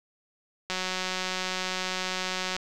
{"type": "click train", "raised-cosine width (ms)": 0.2, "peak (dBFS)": -13, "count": 346, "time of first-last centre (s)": [0.7, 2.565], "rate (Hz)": 185, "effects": []}